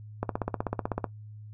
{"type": "click train", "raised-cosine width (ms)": 1, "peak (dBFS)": -14, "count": 14, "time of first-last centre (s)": [0.23, 1.042], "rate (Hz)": 16, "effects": ["noise-tail reverb RT60 0.1 s tail -18 dB re dry", "added 106 Hz sine -42 dBFS peak until 1.53 s"]}